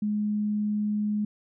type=tone; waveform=sine; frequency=209.6 Hz; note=G#3; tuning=16 cents sharp; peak=-24 dBFS; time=0.02-1.25 s; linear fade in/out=5 ms; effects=none